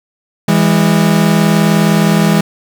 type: tone pair together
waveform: 40% pulse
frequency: 164.81 / 204.4 Hz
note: E3 / G#3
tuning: 0 / -27 cents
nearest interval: major third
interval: 373 cents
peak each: -10 dBFS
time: 0.48-2.41 s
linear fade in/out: 5 ms
effects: 7-bit